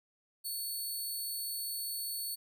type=tone; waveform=5% pulse; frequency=4435 Hz; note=C#8; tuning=in tune; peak=-29 dBFS; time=0.44-2.36 s; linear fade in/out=20 ms; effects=none

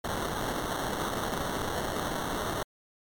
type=noise with sample-and-hold; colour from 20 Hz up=white; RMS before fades=-32 dBFS; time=0.04-2.63 s; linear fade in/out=5 ms; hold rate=2450 Hz; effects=MP3 96 kbps

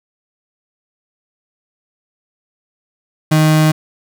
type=tone; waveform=35% pulse; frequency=155.56 Hz; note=D#3; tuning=in tune; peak=-7 dBFS; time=3.31-3.72 s; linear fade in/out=10 ms; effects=none

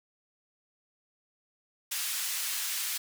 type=band-pass noise; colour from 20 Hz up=white; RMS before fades=-33 dBFS; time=1.91-2.98 s; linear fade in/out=10 ms; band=1600 to 15000 Hz; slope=12 dB/octave; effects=none

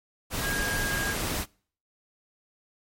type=tone in noise; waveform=sine; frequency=1629 Hz; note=G#6; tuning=34 cents flat; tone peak=-29 dBFS; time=0.41-1.16 s; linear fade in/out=50 ms; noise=pink; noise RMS=-30 dBFS; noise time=0.3-1.46 s; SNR=-2 dB; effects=noise-tail reverb RT60 0.5 s tail -26 dB re dry + MP3 64 kbps

